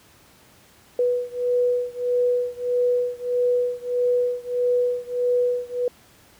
sine beating tone pair, 490.7 / 492.3 Hz, B4 / B4, -11 / -6 cents, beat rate 1.6 Hz, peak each -22 / -23 dBFS, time 0.99-5.88 s, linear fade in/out 2 ms, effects pink hiss -53 dBFS RMS until 6.39 s + high-pass 60 Hz 12 dB/octave

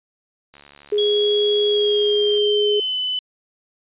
click train, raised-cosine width 0.2 ms, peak -26 dBFS, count 133, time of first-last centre 0.54-2.378 s, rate 71.8 Hz
sine tone, 415.3 Hz, G#4, in tune, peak -16 dBFS, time 0.92-2.8 s, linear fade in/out 5 ms
sine tone with pitch glide, 3322 to 3011 Hz, G#7 to F#7, 0 to +30 cents, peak -20 dBFS, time 0.98-3.19 s, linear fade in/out 2 ms, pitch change -170 cents, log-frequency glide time 1.69-2.98 s
effects resampled to 8000 Hz

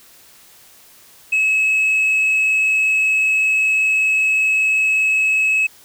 sine tone with frequency modulation, 2579 Hz, E7, 39 cents flat, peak -11 dBFS, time 1.32-5.67 s, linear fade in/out 10 ms, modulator 25.2 Hz, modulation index 0.51, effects tanh soft clip ceiling -12 dBFS + white hiss -47 dBFS RMS until 5.84 s

